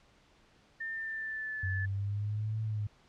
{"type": "tone with pitch glide", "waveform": "sine", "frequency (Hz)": [1800, 1736.7], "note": ["A6", "A6"], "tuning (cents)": [39, -23], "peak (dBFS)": -35, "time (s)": [0.8, 1.86], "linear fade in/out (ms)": 10, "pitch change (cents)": -62, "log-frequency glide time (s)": [0.94, 1.59]}
{"type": "linear two-way sweep", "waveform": "sine", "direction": "up then down", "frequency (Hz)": [93.2, 110.4, 103.1], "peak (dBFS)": -31, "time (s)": [1.63, 2.87], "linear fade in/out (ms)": 5, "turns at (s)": 2.62}
{"effects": ["pink hiss -64 dBFS RMS until 3.08 s", "low-pass 5000 Hz 12 dB/octave"]}